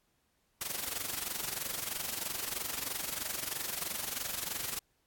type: noise with amplitude modulation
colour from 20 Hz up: white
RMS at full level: -34 dBFS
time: 0.61-4.79 s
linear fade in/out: 2 ms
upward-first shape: sine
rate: 23.1 Hz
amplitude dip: 75%
effects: pink hiss -75 dBFS RMS until 5.06 s + AAC 64 kbps